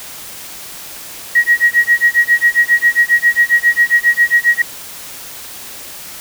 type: tone with tremolo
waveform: sine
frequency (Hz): 1900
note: A#6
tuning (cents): +33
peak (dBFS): -5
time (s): 1.35-4.62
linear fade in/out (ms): 5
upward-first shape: sine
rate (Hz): 7.4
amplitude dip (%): 100
effects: white hiss -31 dBFS RMS until 6.2 s